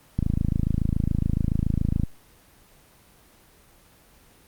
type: click train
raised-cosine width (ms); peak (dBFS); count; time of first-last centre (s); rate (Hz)
5; -10; 51; 0.19-2.035; 27.1
effects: pink hiss -55 dBFS RMS until 4.47 s + Opus 24 kbps